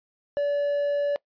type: tone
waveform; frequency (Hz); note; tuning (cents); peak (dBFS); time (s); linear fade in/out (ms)
triangle; 575; D5; -37; -20; 0.37-1.16; 0
effects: noise-tail reverb RT60 0.1 s tail -22 dB re dry + resampled to 11025 Hz